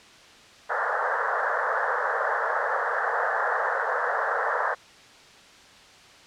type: band-pass noise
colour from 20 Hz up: white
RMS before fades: -26 dBFS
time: 0.69-4.75 s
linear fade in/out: 20 ms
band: 450 to 1800 Hz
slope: 96 dB/octave
effects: white hiss -50 dBFS RMS until 6.26 s + low-pass 5000 Hz 12 dB/octave